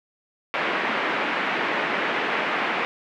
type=band-pass noise; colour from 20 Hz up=white; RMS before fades=-25 dBFS; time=0.54-2.85 s; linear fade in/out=0 ms; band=200 to 2400 Hz; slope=24 dB/octave; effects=none